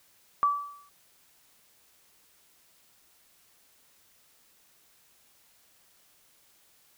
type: tone with exponential decay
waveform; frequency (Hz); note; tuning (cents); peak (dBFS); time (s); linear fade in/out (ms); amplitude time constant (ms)
sine; 1154; D6; -31; -18; 0.43-0.89; 0; 99
effects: white hiss -63 dBFS RMS until 6.97 s